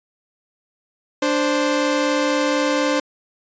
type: tone pair together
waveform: sawtooth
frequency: 293.7 / 523.3 Hz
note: D4 / C5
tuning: 0 / 0 cents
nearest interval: minor seventh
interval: 1000 cents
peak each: -16 dBFS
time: 1.22-3 s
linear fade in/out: 5 ms
effects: resampled to 16000 Hz